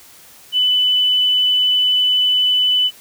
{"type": "tone", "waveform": "sine", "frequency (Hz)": 2996, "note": "F#7", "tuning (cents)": 21, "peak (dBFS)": -12, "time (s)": [0.52, 2.91], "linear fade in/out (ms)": 50, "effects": ["white hiss -44 dBFS RMS until 3 s"]}